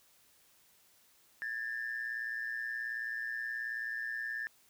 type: tone pair together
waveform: sine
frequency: 1660 / 1778.7 Hz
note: G#6 / A6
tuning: -1 / +18 cents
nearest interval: minor second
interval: 119 cents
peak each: -39 / -36 dBFS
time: 1.42-4.47 s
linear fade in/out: 0 ms
effects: tanh soft clip ceiling -30 dBFS + white hiss -66 dBFS RMS until 4.69 s